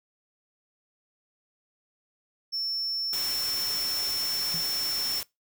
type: tone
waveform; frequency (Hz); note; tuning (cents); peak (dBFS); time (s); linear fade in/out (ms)
triangle; 5400; E8; +41; -27; 2.52-5.21; 20
type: noise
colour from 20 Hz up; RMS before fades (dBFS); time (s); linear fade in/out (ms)
white; -35; 3.13-5.23; 0
type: tone with exponential decay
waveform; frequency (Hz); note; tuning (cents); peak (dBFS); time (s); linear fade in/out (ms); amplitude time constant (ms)
sine; 164.81; E3; 0; -32; 4.54-4.69; 5; 32
effects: noise-tail reverb RT60 0.2 s tail -23 dB re dry